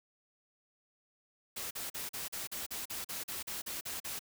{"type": "noise bursts", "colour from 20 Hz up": "white", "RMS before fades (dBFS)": -40, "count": 14, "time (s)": [1.56, 4.193], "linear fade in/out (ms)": 10, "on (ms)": 150, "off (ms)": 41, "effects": []}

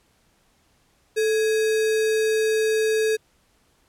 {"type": "tone with sample-and-hold", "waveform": "sine", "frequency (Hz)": 437.7, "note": "A4", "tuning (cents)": -9, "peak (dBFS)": -18, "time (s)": [1.16, 3.17], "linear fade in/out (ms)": 20, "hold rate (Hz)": 2100, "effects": ["pink hiss -63 dBFS RMS until 3.88 s", "low-pass 12000 Hz 12 dB/octave"]}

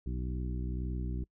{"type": "harmonic tone with a mistuned harmonic", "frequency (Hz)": 61.9, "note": "B1", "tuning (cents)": 5, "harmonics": [1, 2, 3, 4, 5, 6], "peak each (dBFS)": [-34, -40, -42, -47, -46, -50], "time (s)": [0.06, 1.24], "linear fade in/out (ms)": 5, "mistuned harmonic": 6, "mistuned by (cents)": 25, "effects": ["noise-tail reverb RT60 0.1 s tail -25 dB re dry"]}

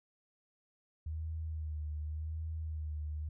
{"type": "tone with vibrato", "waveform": "sine", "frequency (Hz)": 77.78, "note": "D#2", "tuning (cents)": 0, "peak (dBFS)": -36, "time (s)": [1.06, 3.29], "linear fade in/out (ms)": 5, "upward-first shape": "sine", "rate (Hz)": 0.88, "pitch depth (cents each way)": 48, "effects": []}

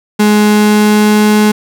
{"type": "tone with pitch glide", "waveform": "35% pulse", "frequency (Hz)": [210, 211.6], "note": ["G#3", "G#3"], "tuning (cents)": [19, 33], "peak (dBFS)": -4, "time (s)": [0.19, 1.52], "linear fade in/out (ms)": 10, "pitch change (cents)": 14, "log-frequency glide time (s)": [0.46, 1.38], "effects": []}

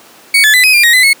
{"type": "tone with pitch steps", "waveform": "35% pulse", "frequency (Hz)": [2237, 1728, 2004, 2522, 2395, 1881, 2017, 2185], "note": ["C#7", "A6", "B6", "D#7", "D7", "A#6", "B6", "C#7"], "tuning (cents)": [15, -32, 25, 23, 33, 15, 36, -26], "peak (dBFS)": -3, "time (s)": [0.34, 1.132], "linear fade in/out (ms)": 5, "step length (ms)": 99, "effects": ["pink hiss -39 dBFS RMS until 1.2 s", "high-pass 300 Hz 12 dB/octave"]}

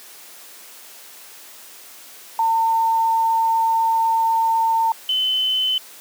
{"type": "tone pair in turn", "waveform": "sine", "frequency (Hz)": [904, 3041], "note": ["A5", "F#7"], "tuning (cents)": [47, 47], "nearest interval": "octave + major sixth", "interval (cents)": 2100, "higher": "second", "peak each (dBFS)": [-15, -17], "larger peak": "first", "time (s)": [[2.39, 4.92], [5.09, 5.78]], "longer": "first", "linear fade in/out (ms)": 2, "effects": ["white hiss -42 dBFS RMS until 6 s", "high-pass 300 Hz 12 dB/octave"]}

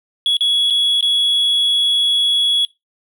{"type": "tone with dropouts", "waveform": "triangle", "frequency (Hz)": 3362, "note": "G#7", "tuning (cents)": 20, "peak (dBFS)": -10, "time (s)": [0.26, 2.65], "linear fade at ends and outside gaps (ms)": 1, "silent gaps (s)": [[0.369, 0.408], [0.701, 0.706], [1.009, 1.026]], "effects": ["noise-tail reverb RT60 0.2 s tail -23 dB re dry", "tanh soft clip ceiling -7 dBFS"]}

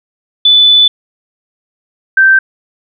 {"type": "tone pair in turn", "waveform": "sine", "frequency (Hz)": [3488, 1559.1], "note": ["A7", "G6"], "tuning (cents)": [-16, -10], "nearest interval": "octave + major second", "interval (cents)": 1394, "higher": "first", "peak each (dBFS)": -3, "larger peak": "neither", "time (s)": [[0.45, 0.88], [2.17, 2.39]], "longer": "first", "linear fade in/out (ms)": 5, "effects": []}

